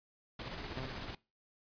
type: noise with tremolo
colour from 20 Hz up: pink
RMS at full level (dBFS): -42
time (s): 0.39-1.15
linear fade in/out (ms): 5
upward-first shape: square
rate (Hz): 16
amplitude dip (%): 30
type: tone with exponential decay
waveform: sawtooth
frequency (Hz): 130.7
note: C3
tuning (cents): -1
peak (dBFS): -33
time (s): 0.77-1.19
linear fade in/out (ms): 2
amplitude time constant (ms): 90
effects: noise-tail reverb RT60 0.3 s tail -23 dB re dry + resampled to 11025 Hz